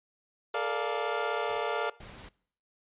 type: chord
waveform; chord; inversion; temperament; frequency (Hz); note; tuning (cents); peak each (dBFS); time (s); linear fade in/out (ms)
25% pulse; Bb major seventh; third; equal with one note detuned; 430.2 / 466.2 / 587.3 / 698.5; A4 / Bb4 / D5 / F5; -39 / 0 / 0 / 0; -31; 0.54-1.9; 5
type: noise with exponential decay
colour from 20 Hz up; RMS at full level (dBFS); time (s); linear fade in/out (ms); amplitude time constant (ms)
pink; -47; 1.49-1.77; 5; 59
type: noise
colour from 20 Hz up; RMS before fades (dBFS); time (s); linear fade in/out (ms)
pink; -47; 2-2.29; 5
effects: noise-tail reverb RT60 0.6 s tail -22 dB re dry + resampled to 8000 Hz